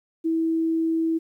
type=tone; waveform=sine; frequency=325.7 Hz; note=E4; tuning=21 cents flat; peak=-20 dBFS; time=0.24-1.19 s; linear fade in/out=20 ms; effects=10-bit